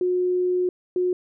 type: tone pair in turn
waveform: sine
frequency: 362.1 / 362.1 Hz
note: F#4 / F#4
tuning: -37 / -37 cents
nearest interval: unison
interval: 0 cents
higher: neither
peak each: -19 dBFS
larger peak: neither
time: 0.01-0.69 / 0.96-1.13 s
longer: first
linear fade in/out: 2 ms
effects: none